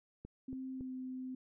click train, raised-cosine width 3 ms, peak -34 dBFS, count 3, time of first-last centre 0.25-0.809 s, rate 3.58 Hz
sine tone with pitch glide, 261.6 to 257.4 Hz, C4 to C4, 0 to -28 cents, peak -40 dBFS, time 0.48-1.35 s, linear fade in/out 5 ms, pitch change -28 cents, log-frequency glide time 0.73-0.92 s
effects none

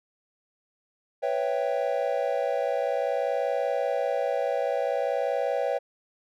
triangle chord, C# half-diminished seventh, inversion third, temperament equal, 493.9 / 554.4 / 659.3 / 784 Hz, B4 / C#5 / E5 / G5, 0 / 0 / 0 / 0 cents, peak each -28 / -26 / -29 / -30 dBFS, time 1.22-5.79 s, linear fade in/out 20 ms, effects none

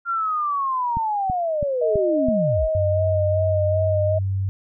sine linear sweep, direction down, 1395 to 32.7 Hz, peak -20 dBFS, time 0.05-2.69 s, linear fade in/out 50 ms
click train, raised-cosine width 5 ms, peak -15 dBFS, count 5, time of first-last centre 0.97-2.286 s, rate 3.04 Hz
sine tone with vibrato, 622.3 Hz, D#5, in tune, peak -19 dBFS, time 1.81-4.19 s, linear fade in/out 10 ms, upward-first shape sine, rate 2.6 Hz, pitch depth 32 cents each way
sine tone with pitch glide, 93.9 to 96.54 Hz, F#2 to G2, +26 to -26 cents, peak -20 dBFS, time 2.75-4.49 s, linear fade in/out 0 ms, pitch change +48 cents, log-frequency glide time 3.68-4.04 s
effects none

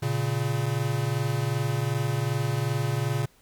square tone pair together, 117 / 139.62 Hz, A#2 / C#3, +7 / +13 cents, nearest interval minor third, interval 306 cents, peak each -28 dBFS, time 0.02-3.26 s, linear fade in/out 10 ms, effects pink hiss -60 dBFS RMS until 3.41 s

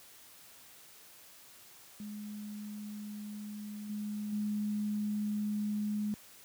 sine tone with level steps, 209.2 Hz, G#3, 13 cents sharp, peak -40 / -35 / -31 dBFS, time 2-6.14 s, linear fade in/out 0 ms, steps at 3.89 / 4.32 s, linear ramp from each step 10 ms, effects white hiss -56 dBFS RMS until 6.44 s + high-pass 60 Hz 12 dB/octave

